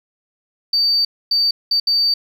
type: tone bursts at uneven times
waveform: sine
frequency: 4610 Hz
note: D8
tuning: 33 cents flat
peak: -12 dBFS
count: 4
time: 0.73-1.05 / 1.31-1.51 / 1.71-1.8 / 1.87-2.14 s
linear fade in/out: 5 ms
effects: tanh soft clip ceiling -9 dBFS + 9-bit